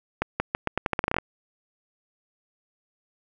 accelerating click train, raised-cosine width 0.5 ms, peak -8 dBFS, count 14, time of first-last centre 0.22-1.185 s, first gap 180 ms, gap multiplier 0.83, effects none

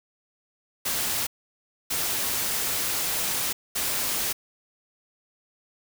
white noise bursts at uneven times, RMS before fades -27 dBFS, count 3, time 0.85-1.27 / 1.9-3.53 / 3.75-4.33 s, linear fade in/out 10 ms, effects none

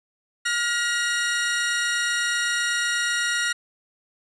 sawtooth tone pair together, 1421 / 1904 Hz, F6 / A#6, +30 / +36 cents, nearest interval perfect fourth, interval 506 cents, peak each -21 dBFS, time 0.45-3.53 s, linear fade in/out 10 ms, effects resampled to 22050 Hz

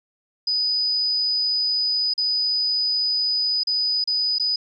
sine tone with dropouts, 4978 Hz, D#8, in tune, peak -19 dBFS, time 0.47-4.56 s, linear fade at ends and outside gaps 5 ms, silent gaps 2.138-2.178 / 3.635-3.671 / 4.041-4.074 / 4.385-4.397 s, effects none

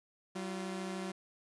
sawtooth tone pair together, 190 / 346.7 Hz, F#3 / F4, +46 / -13 cents, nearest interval minor seventh, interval 1041 cents, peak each -35 / -39 dBFS, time 0.35-1.12 s, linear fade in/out 10 ms, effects resampled to 24000 Hz

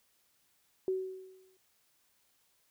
sine tone with exponential decay, 376.3 Hz, F#4, 29 cents sharp, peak -27 dBFS, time 0.88-1.57 s, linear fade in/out 1 ms, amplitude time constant 150 ms, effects white hiss -72 dBFS RMS until 2.7 s

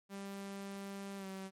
sawtooth tone with pitch glide, 197.5 to 191.66 Hz, G3 to G3, +13 to -39 cents, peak -39 dBFS, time 0.09-1.51 s, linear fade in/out 50 ms, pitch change -52 cents, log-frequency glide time 1.17-1.26 s, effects MP3 64 kbps

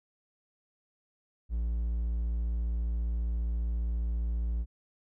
triangle tone, 57.4 Hz, A#1, 26 cents flat, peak -26 dBFS, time 1.49-4.66 s, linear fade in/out 50 ms, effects none

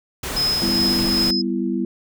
pink noise, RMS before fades -27 dBFS, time 0.23-1.31 s, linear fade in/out 5 ms
sine tone with tremolo, 5100 Hz, D#8, 42 cents sharp, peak -17 dBFS, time 0.36-1.42 s, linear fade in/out 10 ms, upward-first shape sine, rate 2.6 Hz, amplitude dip 40%
sine chord, E minor, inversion first, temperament equal with one note detuned, 196 / 246.9 / 334 Hz, G3 / B3 / E4, 0 / 0 / +23 cents, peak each -24 dBFS, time 0.62-1.85 s, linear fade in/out 2 ms
effects none

